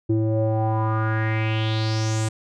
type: tone with low-pass filter sweep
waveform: square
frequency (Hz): 110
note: A2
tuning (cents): 0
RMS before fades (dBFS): -22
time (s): 0.09-2.29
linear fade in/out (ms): 10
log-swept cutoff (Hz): 350 to 8300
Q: 4.5
effects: none